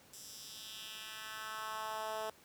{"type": "tone with high-pass filter sweep", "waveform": "10% pulse", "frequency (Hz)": 218, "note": "A3", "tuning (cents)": -16, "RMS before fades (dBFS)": -44, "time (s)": [0.13, 2.3], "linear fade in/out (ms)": 2, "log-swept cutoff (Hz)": [6800, 540], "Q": 1.8, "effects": ["pink hiss -62 dBFS RMS until 2.44 s", "high-pass 100 Hz 12 dB/octave"]}